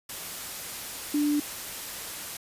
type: tone in noise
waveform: sine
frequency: 293.7 Hz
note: D4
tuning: in tune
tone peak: -22 dBFS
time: 1.14-1.4 s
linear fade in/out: 5 ms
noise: white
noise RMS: -37 dBFS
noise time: 0.09-2.37 s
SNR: +12 dB
effects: resampled to 32000 Hz